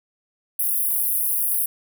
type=high-pass noise; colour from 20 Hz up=pink; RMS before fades=-22 dBFS; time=0.59-1.66 s; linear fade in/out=5 ms; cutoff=10000 Hz; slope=96 dB/octave; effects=none